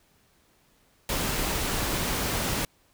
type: noise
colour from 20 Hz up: pink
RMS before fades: -28 dBFS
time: 1.09-2.65 s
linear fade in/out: 2 ms
effects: pink hiss -64 dBFS RMS until 2.93 s